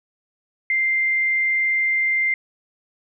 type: tone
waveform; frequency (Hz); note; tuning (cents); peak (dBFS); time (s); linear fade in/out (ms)
sine; 2093; C7; 0; -17; 0.7-2.34; 2
effects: none